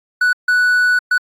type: tone bursts at uneven times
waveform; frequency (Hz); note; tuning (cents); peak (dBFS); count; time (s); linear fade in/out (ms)
triangle; 1480; F#6; 0; -9; 3; 0.21-0.33 / 0.48-0.99 / 1.11-1.18; 5
effects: AAC 64 kbps